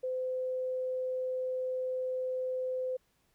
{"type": "tone", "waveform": "sine", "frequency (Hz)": 512, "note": "C5", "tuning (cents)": -38, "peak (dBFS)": -31, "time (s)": [0.03, 2.97], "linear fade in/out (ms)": 10, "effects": ["pink hiss -73 dBFS RMS until 3.34 s"]}